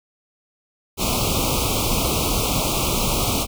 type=band-stop noise; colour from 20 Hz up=pink; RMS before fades=-21 dBFS; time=0.97-3.47 s; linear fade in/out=50 ms; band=1300 to 2300 Hz; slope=96 dB/octave; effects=none